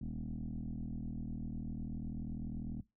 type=tone with frequency modulation; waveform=sine; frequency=124.6 Hz; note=B2; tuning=16 cents sharp; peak=-37 dBFS; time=0.01-2.81 s; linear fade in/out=5 ms; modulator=40.2 Hz; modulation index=3.4; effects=noise-tail reverb RT60 0.2 s tail -19 dB re dry + tanh soft clip ceiling -34 dBFS